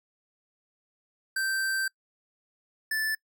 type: tone pair in turn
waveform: square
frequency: 1561 / 1752.2 Hz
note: G6 / A6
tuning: -8 / -8 cents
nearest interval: major second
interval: 200 cents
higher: second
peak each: -27 / -27 dBFS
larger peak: neither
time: 1.36-1.88 / 2.91-3.15 s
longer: first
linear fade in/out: 5 ms
effects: noise-tail reverb RT60 0.1 s tail -25 dB re dry